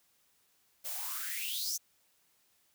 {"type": "noise with high-pass filter sweep", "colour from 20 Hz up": "blue", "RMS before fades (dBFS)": -37, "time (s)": [0.84, 1.78], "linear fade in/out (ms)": 20, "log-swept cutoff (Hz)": [520, 6400], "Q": 8, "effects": ["white hiss -71 dBFS RMS until 2.74 s"]}